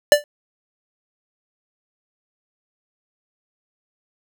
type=tone with exponential decay; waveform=square; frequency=587.3 Hz; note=D5; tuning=in tune; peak=-4 dBFS; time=0.12-0.24 s; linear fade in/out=1 ms; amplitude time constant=24 ms; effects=none